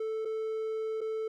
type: tone with dropouts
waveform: triangle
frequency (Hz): 440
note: A4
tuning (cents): 0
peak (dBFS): -29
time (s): 0-1.28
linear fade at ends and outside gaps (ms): 5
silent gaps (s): 0.25-0.254 / 1.008-1.013
effects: none